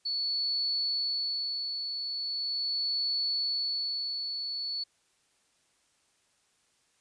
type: tone with tremolo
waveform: sine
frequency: 4431 Hz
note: C#8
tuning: 2 cents flat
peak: -27 dBFS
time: 0.05-4.84 s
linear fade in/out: 10 ms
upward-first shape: sine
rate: 0.4 Hz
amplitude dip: 45%
effects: white hiss -70 dBFS RMS until 7 s + resampled to 22050 Hz